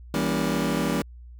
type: chord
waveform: 30% pulse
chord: E diminished seventh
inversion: none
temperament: just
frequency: 164.81 / 197.78 / 237.3 / 284.8 Hz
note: E3 / G3 / Bb3 / Db4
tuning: 0 / +16 / +31 / +47 cents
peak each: -26 dBFS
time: 0.14-1.02 s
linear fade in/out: 2 ms
effects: added 60 Hz sine -41 dBFS peak until 1.39 s